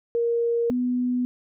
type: tone pair in turn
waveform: sine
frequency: 468.4 / 248.1 Hz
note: A#4 / B3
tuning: +8 / +8 cents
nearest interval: major seventh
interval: 1100 cents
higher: first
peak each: -20 / -21 dBFS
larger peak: first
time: 0.15-0.7 / 0.7-1.25 s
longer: neither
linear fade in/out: 0 ms
effects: none